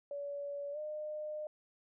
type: tone with pitch glide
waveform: sine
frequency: 570 to 607.4 Hz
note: C#5 to D#5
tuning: +48 to -42 cents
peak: -38 dBFS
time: 0.11-1.47 s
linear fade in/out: 2 ms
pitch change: +110 cents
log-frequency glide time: 0.72-0.78 s
effects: none